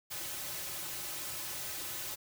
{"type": "noise with comb filter", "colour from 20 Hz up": "white", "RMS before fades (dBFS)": -40, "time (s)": [0.1, 2.16], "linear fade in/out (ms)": 20, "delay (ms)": 4.3, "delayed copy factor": -0.95, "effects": []}